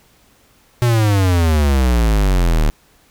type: exponential sweep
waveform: square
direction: down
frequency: 123.47 to 36.64 Hz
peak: -12 dBFS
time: 0.82-2.7 s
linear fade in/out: 0 ms
effects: pink hiss -53 dBFS RMS until 3.1 s